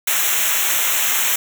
white noise with comb filter, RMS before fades -18 dBFS, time 0.07-1.36 s, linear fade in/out 5 ms, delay 0.21 ms, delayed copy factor -0.95, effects none

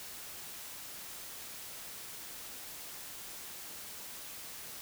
silence, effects white hiss -46 dBFS RMS until 4.81 s

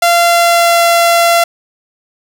sawtooth tone with pitch glide, 688 to 682.5 Hz, F5 to F5, -26 to -40 cents, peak -3 dBFS, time 0.02-1.44 s, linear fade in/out 5 ms, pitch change -14 cents, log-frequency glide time 0.19-0.83 s, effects none

